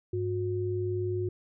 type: tone pair together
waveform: sine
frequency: 101.5 / 361.7 Hz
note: G#2 / F#4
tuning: -39 / -39 cents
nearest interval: octave + minor seventh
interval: 2200 cents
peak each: -31 / -30 dBFS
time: 0.13-1.29 s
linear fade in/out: 5 ms
effects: none